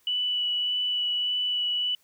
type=tone with vibrato; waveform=sine; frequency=2960 Hz; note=F#7; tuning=in tune; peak=-24 dBFS; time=0.07-1.95 s; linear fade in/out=2 ms; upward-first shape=sine; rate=1.7 Hz; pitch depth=10 cents each way; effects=white hiss -65 dBFS RMS until 2.03 s